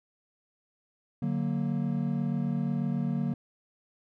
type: chord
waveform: triangle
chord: D augmented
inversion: none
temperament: equal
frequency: 146.83 / 185 / 233.1 Hz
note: D3 / F#3 / A#3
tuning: 0 / 0 / 0 cents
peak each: -29 / -30 / -29 dBFS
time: 1.22-3.34 s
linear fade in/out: 5 ms
effects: none